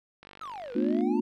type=click train; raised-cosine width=0.3 ms; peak=-31 dBFS; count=39; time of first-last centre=0.23-1.009 s; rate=48.8 Hz
type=exponential two-way sweep; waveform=triangle; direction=down then up; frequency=1364 to 471.3 to 928 Hz; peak=-35 dBFS; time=0.41-1.2 s; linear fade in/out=5 ms; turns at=0.73 s
type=chord; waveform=sine; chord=B half-diminished seventh; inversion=third; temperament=just; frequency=222.2 / 246.9 / 296.3 / 355.6 Hz; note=A3 / B3 / D4 / F4; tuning=+17 / 0 / +15 / +31 cents; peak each=-29 dBFS; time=0.75-1.21 s; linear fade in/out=10 ms
effects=none